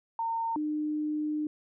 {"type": "tone pair in turn", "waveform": "sine", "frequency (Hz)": [913, 302.8], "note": ["A#5", "D#4"], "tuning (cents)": [-36, -47], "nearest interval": "octave + perfect fifth", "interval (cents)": 1911, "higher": "first", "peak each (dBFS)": -28, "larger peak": "neither", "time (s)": [[0.19, 0.56], [0.56, 1.47]], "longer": "second", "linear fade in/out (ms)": 2, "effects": []}